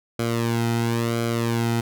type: tone with flanger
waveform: sawtooth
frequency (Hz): 116.54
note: A#2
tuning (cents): 0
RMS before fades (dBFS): -23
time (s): 0.19-1.81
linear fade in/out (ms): 5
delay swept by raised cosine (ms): 1.1 to 1.79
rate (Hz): 0.97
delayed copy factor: -0.75
effects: none